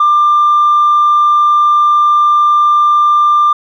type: tone with tanh clipping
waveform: triangle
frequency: 1191 Hz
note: D6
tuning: 24 cents sharp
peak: -6 dBFS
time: 0-3.53 s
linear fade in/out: 5 ms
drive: 5 dB
effects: none